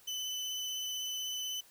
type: tone with vibrato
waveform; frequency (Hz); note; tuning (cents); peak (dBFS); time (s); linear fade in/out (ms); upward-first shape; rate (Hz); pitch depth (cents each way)
30% pulse; 3015; F#7; +32; -33; 0.07-1.61; 10; sine; 16; 16
effects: white hiss -61 dBFS RMS until 1.7 s